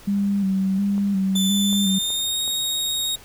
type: tone with vibrato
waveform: sine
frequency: 196 Hz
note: G3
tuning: in tune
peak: -18 dBFS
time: 0.07-1.99 s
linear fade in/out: 10 ms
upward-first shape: square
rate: 1.4 Hz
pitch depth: 38 cents each way
type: click train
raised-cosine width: 1 ms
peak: -25 dBFS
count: 5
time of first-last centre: 0.98-2.478 s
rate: 2.67 Hz
type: tone with pitch glide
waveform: sawtooth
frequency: 3520 to 3751 Hz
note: A7 to A#7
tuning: 0 to +10 cents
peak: -19 dBFS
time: 1.35-3.16 s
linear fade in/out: 10 ms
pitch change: +110 cents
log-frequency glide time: 1.64-2.44 s
effects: pink hiss -46 dBFS RMS until 3.24 s